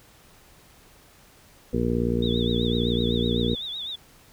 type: harmonic tone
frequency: 58.8 Hz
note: A#1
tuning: 16 cents sharp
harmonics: 1 / 2 / 3 / 4 / 5 / 6 / 7 / 8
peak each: -30 / -29 / -30 / -26 / -35 / -32 / -31 / -30 dBFS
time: 1.73-3.55 s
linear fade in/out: 5 ms
type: tone with vibrato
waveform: sine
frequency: 3600 Hz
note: A7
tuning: 39 cents sharp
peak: -30 dBFS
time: 2.22-3.96 s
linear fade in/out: 10 ms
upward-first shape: triangle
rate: 7.9 Hz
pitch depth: 130 cents each way
effects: pink hiss -54 dBFS RMS until 4.32 s